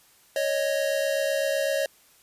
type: tone pair together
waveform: square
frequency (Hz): 554.4 / 622.3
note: C#5 / D#5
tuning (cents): 0 / 0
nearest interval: major second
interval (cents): 200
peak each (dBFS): -26 / -28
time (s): 0.36-1.86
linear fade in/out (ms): 2
effects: white hiss -58 dBFS RMS until 2.22 s + resampled to 32000 Hz